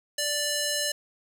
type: tone with band-pass filter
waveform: square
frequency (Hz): 587.3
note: D5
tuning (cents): 0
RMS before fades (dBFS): -28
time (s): 0.18-0.92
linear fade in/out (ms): 5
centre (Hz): 6800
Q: 0.76
effects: 9-bit